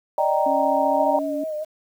sine chord, Eb major seventh, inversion third, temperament equal with one note detuned, 587.3 / 622.3 / 780.4 / 932.3 Hz, D5 / Eb5 / G5 / Bb5, 0 / 0 / -8 / 0 cents, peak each -23 dBFS, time 0.18-1.19 s, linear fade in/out 2 ms
sine tone with pitch glide, 276 to 285.6 Hz, C#4 to D4, -7 to -48 cents, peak -26 dBFS, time 0.46-1.44 s, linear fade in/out 5 ms, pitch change +59 cents, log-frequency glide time 0.81-1.32 s
sine tone with vibrato, 620 Hz, D#5, 6 cents flat, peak -25 dBFS, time 0.99-1.65 s, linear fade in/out 20 ms, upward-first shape sine, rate 4.8 Hz, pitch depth 47 cents each way
effects 8-bit

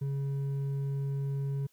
sine tone with hard clipping, 138.59 Hz, C#3, in tune, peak -31 dBFS, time 0.01-1.67 s, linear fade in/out 10 ms, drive 4 dB, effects white hiss -69 dBFS RMS until 1.72 s

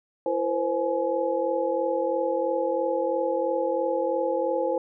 sine tone cluster, 335.1 / 479 / 522 / 844 Hz, E4 / A#4 / C5 / G#5, +29 / +47 / -4 / +28 cents, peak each -30 / -30 / -25 / -31 dBFS, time 0.26-4.78 s, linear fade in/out 2 ms, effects none

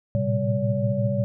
sine tone cluster, 111.9 / 117.5 / 131.8 / 196.6 / 570 Hz, A2 / A#2 / C3 / G3 / C#5, +30 / +14 / +13 / +5 / +48 cents, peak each -27 dBFS, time 0.15-1.24 s, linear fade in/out 0 ms, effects none

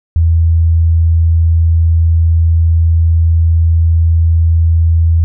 sine tone, 82.4 Hz, E2, in tune, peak -6 dBFS, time 0.16-5.24 s, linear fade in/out 0 ms, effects none

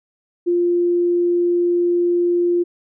sine tone, 349.2 Hz, F4, in tune, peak -14 dBFS, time 0.46-2.64 s, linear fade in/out 20 ms, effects none

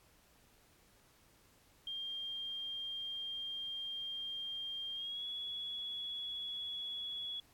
sine tone with pitch glide, 3200 to 3371 Hz, G7 to G#7, +35 to +25 cents, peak -39 dBFS, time 1.87-7.4 s, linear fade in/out 2 ms, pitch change +90 cents, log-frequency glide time 4.94-5.25 s, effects pink hiss -67 dBFS RMS until 7.53 s + AAC 64 kbps

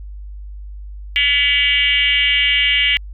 sine tone with frequency modulation, 2553 Hz, D#7, 44 cents sharp, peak -12 dBFS, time 1.16-2.97 s, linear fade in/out 0 ms, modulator 280 Hz, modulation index 2.2, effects added 50 Hz sine -29 dBFS peak until 3.13 s

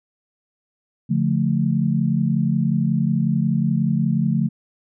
sine chord, D minor, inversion none, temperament equal with one note detuned, 143.4 / 174.61 / 220 Hz, D3 / F3 / A3, -41 / 0 / 0 cents, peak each -21 dBFS, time 1.09-4.49 s, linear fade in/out 20 ms, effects none

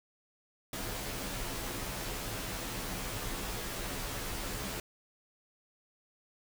pink noise with comb filter, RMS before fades -38 dBFS, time 0.73-4.8 s, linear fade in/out 2 ms, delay 13 ms, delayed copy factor -0.95, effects none

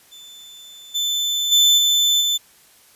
35% pulse tone with level steps, 3524 Hz, A7, 2 cents sharp, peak -37 / -17 / -9 / -12 / -15 dBFS, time 0.11-2.38 s, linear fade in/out 20 ms, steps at 0.94 / 1.51 / 1.77 / 2.2 s, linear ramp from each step 20 ms, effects white hiss -52 dBFS RMS until 2.95 s + resampled to 32000 Hz

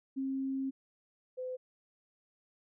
sine tone pair in turn, 268 / 509.1 Hz, C4 / C5, +42 / -47 cents, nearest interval major seventh, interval 1111 cents, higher second, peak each -32 / -36 dBFS, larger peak first, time 0.16-0.71 / 1.37-1.57 s, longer first, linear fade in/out 20 ms, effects none

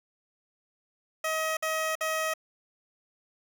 15% pulse tone bursts, 634 Hz, D#5, 32 cents sharp, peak -21 dBFS, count 3, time 1.24-2.338 s, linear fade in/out 5 ms, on 330 ms, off 54 ms, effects none

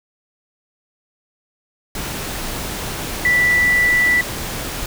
sine tone in noise, 1969 Hz, B6, 6 cents flat, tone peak -12 dBFS, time 3.25-4.21 s, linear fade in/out 2 ms, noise pink, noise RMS -26 dBFS, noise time 1.95-4.86 s, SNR +11 dB, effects none

